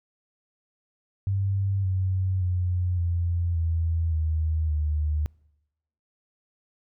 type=tone with pitch steps; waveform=sine; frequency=97.9 / 93.8 / 89.88 / 86.12 / 82.51 / 79.06 / 75.75 Hz; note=G2 / F#2 / F#2 / F2 / E2 / D#2 / D#2; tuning=-2 / +24 / -50 / -24 / +2 / +28 / -46 cents; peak=-22 dBFS; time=1.27-5.26 s; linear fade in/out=0 ms; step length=570 ms; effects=noise-tail reverb RT60 0.9 s tail -26 dB re dry